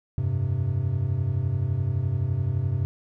triangle chord, F suspended second, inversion none, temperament equal with one note detuned, 87.31 / 99.02 / 130.81 Hz, F2 / G2 / C3, 0 / +18 / 0 cents, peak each -29 / -24 / -24 dBFS, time 0.18-2.85 s, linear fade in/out 0 ms, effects none

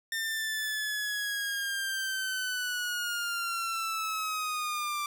sawtooth linear sweep, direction down, 1810 to 1174 Hz, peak -27 dBFS, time 0.12-5.06 s, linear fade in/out 2 ms, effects 10-bit

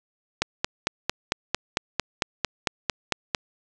click train, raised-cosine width 0.2 ms, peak -4 dBFS, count 14, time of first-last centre 0.42-3.348 s, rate 4.44 Hz, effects resampled to 24000 Hz + 7-bit

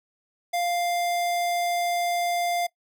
square tone, 698.5 Hz, F5, in tune, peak -24 dBFS, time 0.53-2.67 s, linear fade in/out 10 ms, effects noise-tail reverb RT60 0.1 s tail -21 dB re dry

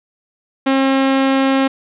sawtooth tone, 268.8 Hz, C4, 47 cents sharp, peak -8 dBFS, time 0.66-1.68 s, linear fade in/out 10 ms, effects resampled to 8000 Hz + 8-bit

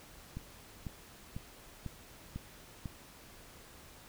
click train, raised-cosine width 5 ms, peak -27 dBFS, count 6, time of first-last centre 0.37-2.858 s, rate 2.01 Hz, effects pink hiss -55 dBFS RMS until 4.08 s

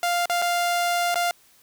sawtooth tone with dropouts, 698.5 Hz, F5, in tune, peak -17 dBFS, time 0.03-1.31 s, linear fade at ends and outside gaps 1 ms, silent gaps 0.257-0.297 / 0.418-0.422 / 1.144-1.156 s, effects white hiss -57 dBFS RMS until 1.62 s

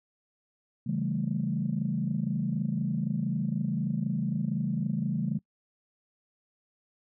sine chord, A dominant seventh, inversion first, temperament equal, 138.59 / 164.81 / 196 / 220 Hz, C#3 / E3 / G3 / A3, 0 / 0 / 0 / 0 cents, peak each -32 dBFS, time 0.86-5.39 s, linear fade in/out 10 ms, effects noise-tail reverb RT60 0.1 s tail -25 dB re dry + tanh soft clip ceiling -17 dBFS

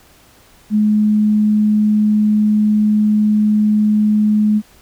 sine tone, 211.8 Hz, G#3, 34 cents sharp, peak -10 dBFS, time 0.7-4.62 s, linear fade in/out 50 ms, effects pink hiss -48 dBFS RMS until 4.81 s

